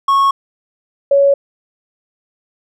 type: tone pair in turn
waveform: triangle / sine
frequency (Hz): 1100 / 559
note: C#6 / C#5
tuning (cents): -14 / +14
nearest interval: octave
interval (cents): 1172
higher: first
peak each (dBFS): -7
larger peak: neither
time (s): 0.08-0.31 / 1.11-1.34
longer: neither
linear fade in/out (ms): 5
effects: none